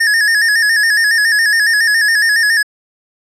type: tone with vibrato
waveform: square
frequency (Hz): 1753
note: A6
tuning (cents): -7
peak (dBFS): -10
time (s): 0-2.63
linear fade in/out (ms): 10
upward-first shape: square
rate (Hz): 7.2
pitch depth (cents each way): 67
effects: low-pass 10000 Hz 12 dB/octave